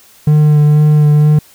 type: tone with vibrato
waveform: triangle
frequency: 150 Hz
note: D3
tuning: 37 cents sharp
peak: -3 dBFS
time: 0.27-1.39 s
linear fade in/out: 5 ms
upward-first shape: sine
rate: 2.1 Hz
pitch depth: 16 cents each way
effects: white hiss -44 dBFS RMS until 1.54 s